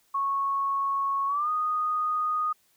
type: tone with pitch glide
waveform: sine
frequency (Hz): 1103 to 1238.1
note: C#6 to D#6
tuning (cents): -9 to -9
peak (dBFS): -24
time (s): 0.14-2.53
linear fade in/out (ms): 10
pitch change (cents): +200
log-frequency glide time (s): 1.27-1.5
effects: white hiss -66 dBFS RMS until 2.76 s